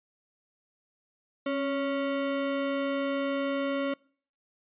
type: ring-modulated tone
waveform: square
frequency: 416.3 Hz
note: G#4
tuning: 4 cents sharp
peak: -25 dBFS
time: 1.46-3.94 s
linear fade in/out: 5 ms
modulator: 143 Hz
effects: noise-tail reverb RT60 0.5 s tail -25 dB re dry + resampled to 8000 Hz